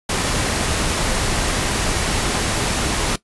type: noise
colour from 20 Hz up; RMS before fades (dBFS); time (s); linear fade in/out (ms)
pink; -20; 0.09-3.16; 5
effects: noise-tail reverb RT60 0.1 s tail -17 dB re dry + resampled to 24000 Hz